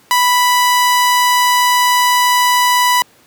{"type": "tone", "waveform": "sawtooth", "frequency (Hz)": 987.8, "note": "B5", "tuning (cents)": 0, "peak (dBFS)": -6, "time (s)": [0.11, 3.02], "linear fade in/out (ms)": 0, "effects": ["pink hiss -49 dBFS RMS until 3.26 s", "high-pass 150 Hz 12 dB/octave"]}